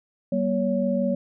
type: tone cluster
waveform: sine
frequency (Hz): 193.2 / 239 / 561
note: G3 / A#3 / C#5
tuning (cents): -25 / +43 / +21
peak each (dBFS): -25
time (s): 0.32-1.15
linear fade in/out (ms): 5
effects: none